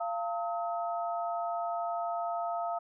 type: tone cluster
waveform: sine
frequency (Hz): 689 / 900 / 1276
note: F5 / A5 / D#6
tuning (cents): -24 / +39 / +43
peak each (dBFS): -32 / -39 / -38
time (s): 0-2.79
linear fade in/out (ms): 10
effects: none